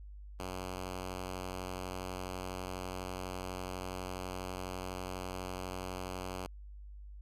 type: tone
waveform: 5% pulse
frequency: 92.1 Hz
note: F#2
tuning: 7 cents flat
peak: -28 dBFS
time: 0.39-6.47 s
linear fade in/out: 10 ms
effects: added 50 Hz sine -46 dBFS peak until 7.21 s + resampled to 32000 Hz